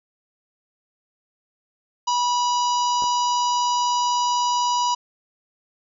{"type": "harmonic tone", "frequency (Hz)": 976, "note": "B5", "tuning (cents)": -21, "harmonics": [1, 3, 4, 5, 6, 7], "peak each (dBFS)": [-19, -31, -35, -31, -33, -36], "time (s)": [2.07, 4.95], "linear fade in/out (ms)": 10}
{"type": "clicks", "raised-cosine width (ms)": 1, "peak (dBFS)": -22, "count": 2, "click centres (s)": [3.023, 3.04]}
{"effects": []}